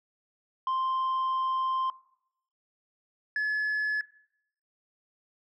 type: tone pair in turn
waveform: sine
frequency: 1046.5 / 1710.8 Hz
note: C6 / A6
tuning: 0 / -49 cents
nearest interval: major sixth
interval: 851 cents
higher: second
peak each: -23 dBFS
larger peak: neither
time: 0.67-1.9 / 3.36-4.01 s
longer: first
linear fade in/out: 2 ms
effects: noise-tail reverb RT60 0.7 s tail -21 dB re dry + tanh soft clip ceiling -25 dBFS